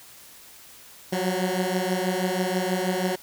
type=beating tone pair; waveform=15% pulse; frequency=181.3 / 187.5 Hz; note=F#3 / F#3; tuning=-35 / +23 cents; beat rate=6.2 Hz; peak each=-20 dBFS; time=1.12-3.16 s; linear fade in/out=10 ms; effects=white hiss -48 dBFS RMS until 3.22 s